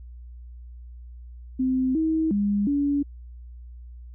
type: tone with pitch steps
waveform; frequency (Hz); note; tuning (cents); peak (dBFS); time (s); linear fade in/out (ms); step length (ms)
sine; 258.9 / 318.9 / 203.4 / 285.1; C4 / D#4 / G#3 / C#4; -18 / +43 / -36 / +49; -20; 1.59-3.03; 10; 360
effects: added 60 Hz sine -39 dBFS peak until 4.14 s